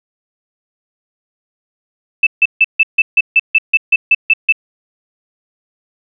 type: tone bursts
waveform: sine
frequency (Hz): 2637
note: E7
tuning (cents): 0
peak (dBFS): -5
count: 13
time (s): 2.23-4.524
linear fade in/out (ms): 5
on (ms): 38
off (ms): 150
effects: none